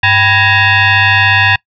sine tone with frequency modulation, 100.3 Hz, G2, 40 cents sharp, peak -6 dBFS, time 0.03-1.56 s, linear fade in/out 5 ms, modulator 883 Hz, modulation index 3.2, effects noise-tail reverb RT60 0.1 s tail -24 dB re dry

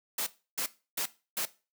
white noise bursts, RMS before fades -32 dBFS, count 4, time 0.18-1.454 s, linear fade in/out 5 ms, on 86 ms, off 310 ms, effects noise-tail reverb RT60 0.3 s tail -17 dB re dry + high-pass 200 Hz 12 dB/octave

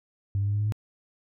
sine tone with pitch steps, 99.3 / 100.69 / 102.09 / 103.52 / 104.96 / 106.43 Hz, G2 / G2 / G#2 / G#2 / G#2 / G#2, +23 / +47 / -29 / -5 / +19 / +43 cents, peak -22 dBFS, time 0.35-0.722 s, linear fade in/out 0 ms, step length 62 ms, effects tanh soft clip ceiling -19 dBFS

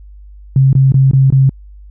sine tone bursts, 134.2 Hz, C3, 44 cents sharp, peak -5 dBFS, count 5, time 0.56-1.494 s, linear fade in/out 2 ms, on 170 ms, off 21 ms, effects added 50 Hz sine -33 dBFS peak until 1.9 s

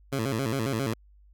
15% pulse tone with vibrato, 123.47 Hz, B2, in tune, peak -20 dBFS, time 0.12-0.94 s, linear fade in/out 10 ms, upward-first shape square, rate 7.4 Hz, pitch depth 180 cents each way, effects added 50 Hz sine -53 dBFS peak until 1.33 s

